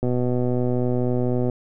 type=click train; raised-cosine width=2 ms; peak=-11 dBFS; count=183; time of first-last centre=0.03-1.498 s; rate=124 Hz; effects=none